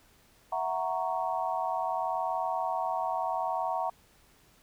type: chord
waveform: sine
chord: F# dominant seventh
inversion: third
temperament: equal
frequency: 659.3 / 740 / 932.3 / 1108.7 Hz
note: E5 / F#5 / A#5 / C#6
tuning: 0 / 0 / 0 / 0 cents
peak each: -35 / -32 / -33 / -37 dBFS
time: 0.52-3.9 s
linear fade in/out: 5 ms
effects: pink hiss -62 dBFS RMS until 4.62 s